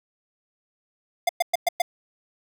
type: tone bursts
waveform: square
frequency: 701 Hz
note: F5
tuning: 6 cents sharp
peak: -18 dBFS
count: 5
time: 1.27-1.82 s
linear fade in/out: 5 ms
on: 22 ms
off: 110 ms
effects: none